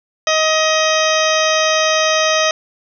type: harmonic tone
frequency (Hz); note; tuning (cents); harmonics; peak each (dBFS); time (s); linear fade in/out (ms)
630; D#5; +21; 1 / 2 / 3 / 4 / 5 / 6 / 8 / 9 / 10; -16 / -19 / -21 / -22 / -23 / -24 / -25 / -26 / -26; 0.27-2.51; 2
effects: none